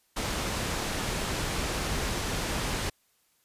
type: low-pass noise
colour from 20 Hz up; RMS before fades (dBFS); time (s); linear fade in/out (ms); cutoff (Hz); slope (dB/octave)
pink; -31; 0.16-2.9; 10; 9000; 12
effects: white hiss -69 dBFS RMS until 3.44 s + resampled to 32000 Hz

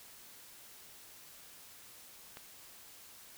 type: click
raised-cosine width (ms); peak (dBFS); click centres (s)
0.3; -30; 2.371
effects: white hiss -55 dBFS RMS until 3.37 s

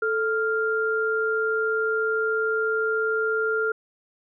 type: tone pair together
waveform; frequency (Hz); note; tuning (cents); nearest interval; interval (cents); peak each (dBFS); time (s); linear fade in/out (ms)
sine; 440 / 1396.9; A4 / F6; 0 / 0; octave + minor sixth; 2000; -24; 0.02-3.72; 5
effects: none

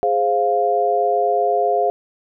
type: chord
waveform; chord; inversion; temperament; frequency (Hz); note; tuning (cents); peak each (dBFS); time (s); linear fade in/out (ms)
sine; F minor; first; equal; 415.3 / 523.3 / 698.5; Ab4 / C5 / F5; 0 / 0 / 0; -20 / -22 / -17; 0.03-1.9; 0
effects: none

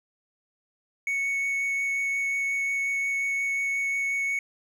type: tone with vibrato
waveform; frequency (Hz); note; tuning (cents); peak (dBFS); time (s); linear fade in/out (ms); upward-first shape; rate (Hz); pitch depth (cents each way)
triangle; 2217; C#7; 0; -23; 1.07-4.39; 2; triangle; 5.6; 8
effects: none

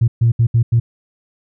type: tone bursts at uneven times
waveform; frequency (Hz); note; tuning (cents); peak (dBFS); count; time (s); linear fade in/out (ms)
sine; 116.54; A#2; 0; -8; 5; 0.01-0.08 / 0.21-0.32 / 0.39-0.47 / 0.54-0.63 / 0.72-0.8; 10
effects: tanh soft clip ceiling -5 dBFS

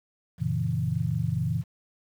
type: chord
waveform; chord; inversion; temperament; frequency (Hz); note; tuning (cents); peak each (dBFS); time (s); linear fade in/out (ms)
sine; F# dominant seventh; none; equal with one note detuned; 92.5 / 116.54 / 138.59 / 163.96; F#2 / A#2 / C#3 / E3; 0 / 0 / 0 / -9; -33 / -29 / -30 / -29; 0.38-1.64; 50
effects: 9-bit

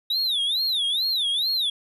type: tone with vibrato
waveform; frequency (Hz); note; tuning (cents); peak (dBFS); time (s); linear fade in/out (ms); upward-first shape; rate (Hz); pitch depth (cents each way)
triangle; 3732; A#7; +1; -20; 0.1-1.7; 5; sine; 2.3; 240
effects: resampled to 32000 Hz

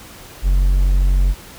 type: tone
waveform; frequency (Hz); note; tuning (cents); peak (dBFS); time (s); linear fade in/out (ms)
triangle; 46.25; F#1; 0; -9; 0.42-1.35; 50
effects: pink hiss -39 dBFS RMS until 1.58 s

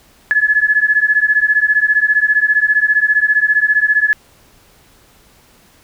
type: beating tone pair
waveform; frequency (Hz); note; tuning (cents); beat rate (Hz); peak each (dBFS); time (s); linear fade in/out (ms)
sine; 1702 / 1717; G#6 / A6; +42 / -43; 15; -13; 0.31-4.13; 0
effects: pink hiss -49 dBFS RMS until 5.83 s

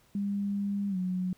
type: tone with pitch glide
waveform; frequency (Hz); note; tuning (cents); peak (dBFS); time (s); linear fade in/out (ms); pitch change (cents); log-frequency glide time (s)
sine; 201 to 183.26; G3 to F#3; +44 to -16; -28; 0.15-1.33; 2; -160; 0.89-0.97
effects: pink hiss -64 dBFS RMS until 1.37 s

